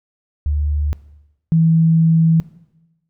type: tone pair in turn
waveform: sine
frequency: 73.8 / 162.97 Hz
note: D2 / E3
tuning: +9 / -19 cents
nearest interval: octave + major second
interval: 1372 cents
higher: second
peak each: -15 / -10 dBFS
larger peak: second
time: 0.46-0.93 / 1.52-2.4 s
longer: second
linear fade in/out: 0 ms
effects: noise-tail reverb RT60 1.0 s tail -19 dB re dry